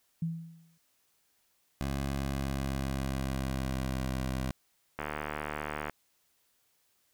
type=tone with exponential decay; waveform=sine; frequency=164.81 Hz; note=E3; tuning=in tune; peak=-27 dBFS; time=0.22-0.78 s; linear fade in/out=5 ms; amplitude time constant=120 ms
type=tone with pitch glide; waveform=15% pulse; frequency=68.6 to 65.12 Hz; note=C#2 to C2; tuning=-17 to -8 cents; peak=-25 dBFS; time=1.81-4.51 s; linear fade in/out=0 ms; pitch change=-91 cents; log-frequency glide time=2.13-4.08 s
type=click train; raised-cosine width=0.5 ms; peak=-19 dBFS; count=69; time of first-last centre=4.99-5.897 s; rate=75 Hz
effects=white hiss -72 dBFS RMS until 7.13 s